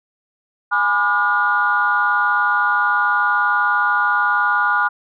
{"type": "chord", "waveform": "sine", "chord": "G# diminished seventh", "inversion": "none", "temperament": "just", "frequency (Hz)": [830.6, 996.7, 1196.1, 1435.3], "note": ["G#5", "B5", "D6", "F6"], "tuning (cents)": [0, 16, 31, 47], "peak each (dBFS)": [-22, -22, -20, -16], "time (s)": [0.71, 4.89], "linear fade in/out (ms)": 20, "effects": ["tanh soft clip ceiling -5 dBFS"]}